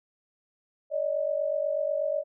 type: tone pair together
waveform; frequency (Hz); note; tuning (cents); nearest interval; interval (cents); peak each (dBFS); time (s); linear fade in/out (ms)
sine; 571 / 619.2; D5 / D#5; -49 / -9; minor second; 140; -28; 0.9-2.24; 50
effects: none